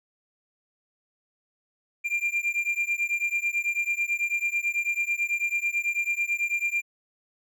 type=beating tone pair; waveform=triangle; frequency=2383 / 2392.1 Hz; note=D7 / D7; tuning=+25 / +31 cents; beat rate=9.1 Hz; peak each=-26 dBFS; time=2.04-6.82 s; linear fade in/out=20 ms; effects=none